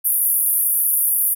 pink band-pass noise, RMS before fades -18 dBFS, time 0.04-1.35 s, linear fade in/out 20 ms, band 10000 to 15000 Hz, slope 96 dB/octave, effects none

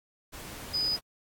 sine tone in noise, 4978 Hz, D#8, in tune, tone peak -26 dBFS, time 0.73-0.97 s, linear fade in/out 20 ms, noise pink, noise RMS -43 dBFS, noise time 0.32-1 s, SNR +14 dB, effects AAC 64 kbps

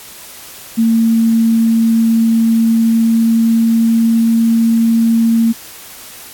sine tone with pitch glide, 227 to 228.4 Hz, A#3 to A#3, -46 to -35 cents, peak -8 dBFS, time 0.77-5.53 s, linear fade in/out 20 ms, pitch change +11 cents, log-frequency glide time 2.59-4.44 s, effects white hiss -34 dBFS RMS until 6.33 s + AAC 64 kbps

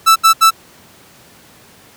45% pulse tone bursts, 1321 Hz, E6, 3 cents sharp, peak -5 dBFS, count 3, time 0.06-0.508 s, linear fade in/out 20 ms, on 100 ms, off 74 ms, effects pink hiss -44 dBFS RMS until 1.96 s + high-pass 100 Hz 12 dB/octave

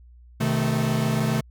45% pulse chord, A diminished, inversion first, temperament equal with one note detuned, 128.42 / 155.56 / 220 Hz, C3 / Eb3 / A3, -32 / 0 / 0 cents, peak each -25 / -26 / -25 dBFS, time 0.4-1.41 s, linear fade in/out 10 ms, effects added 60 Hz sine -46 dBFS peak until 1.5 s

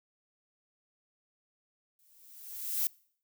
violet noise with exponential growth, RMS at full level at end -28 dBFS, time 1.99-2.87 s, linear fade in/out 1 ms, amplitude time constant 190 ms, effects noise-tail reverb RT60 0.6 s tail -25 dB re dry

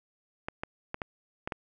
clicks, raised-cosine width 0.5 ms, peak -18 dBFS, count 6, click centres 0.485 / 0.635 / 0.944 / 1.018 / 1.475 / 1.522 s, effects none

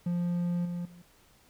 triangle tone with level steps, 174.61 Hz, F3, in tune, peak -25 / -30 / -47 dBFS, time 0.06-1.02 s, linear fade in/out 5 ms, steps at 0.65 / 0.85 s, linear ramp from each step 5 ms, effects pink hiss -62 dBFS RMS until 1.49 s

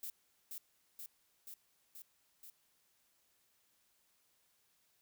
violet noise with echo, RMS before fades -44 dBFS, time 0.03-0.1 s, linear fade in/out 2 ms, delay 480 ms, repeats 5, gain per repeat -2 dB, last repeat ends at 2.5 s, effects white hiss -75 dBFS RMS until 5.01 s

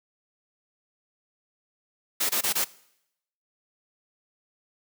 white noise bursts, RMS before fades -25 dBFS, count 4, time 2.2-2.646 s, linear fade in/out 10 ms, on 95 ms, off 22 ms, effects noise-tail reverb RT60 0.8 s tail -21 dB re dry + high-pass 200 Hz 12 dB/octave

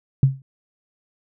sine tone with exponential decay, 134.4 Hz, C3, 47 cents sharp, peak -7 dBFS, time 0.23-0.42 s, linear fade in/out 2 ms, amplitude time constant 40 ms, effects none

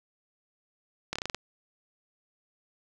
slowing click train, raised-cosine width 0.2 ms, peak -14 dBFS, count 7, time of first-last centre 1.13-1.346 s, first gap 26 ms, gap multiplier 1.13, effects none

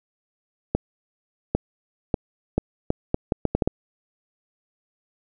accelerating click train, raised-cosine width 2 ms, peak -6 dBFS, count 11, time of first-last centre 0.75-3.675 s, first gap 800 ms, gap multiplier 0.74, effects none

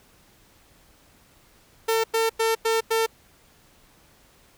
sawtooth tone bursts, 450.1 Hz, A4, 39 cents sharp, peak -16 dBFS, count 5, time 1.88-3.064 s, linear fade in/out 10 ms, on 160 ms, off 96 ms, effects pink hiss -57 dBFS RMS until 4.57 s

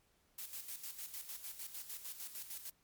blue noise with tremolo, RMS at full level -45 dBFS, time 0.38-2.7 s, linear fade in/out 5 ms, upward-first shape square, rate 6.6 Hz, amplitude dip 60%, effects pink hiss -74 dBFS RMS until 2.83 s + MP3 96 kbps

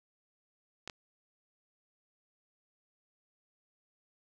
clicks, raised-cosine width 0.2 ms, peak -24 dBFS, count 2, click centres 0.876 / 0.898 s, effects none

